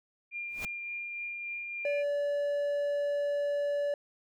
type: tone with tremolo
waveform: sine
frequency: 2399 Hz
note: D7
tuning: 36 cents sharp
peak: -34 dBFS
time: 0.31-2.04 s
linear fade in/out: 50 ms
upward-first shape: triangle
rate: 3.5 Hz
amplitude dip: 30%
type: noise with exponential growth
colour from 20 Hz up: pink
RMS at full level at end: -37 dBFS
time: 0.48-0.65 s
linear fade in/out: 1 ms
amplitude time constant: 36 ms
type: tone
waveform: triangle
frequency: 576 Hz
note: D5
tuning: 34 cents flat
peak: -26 dBFS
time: 1.85-3.94 s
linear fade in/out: 2 ms
effects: none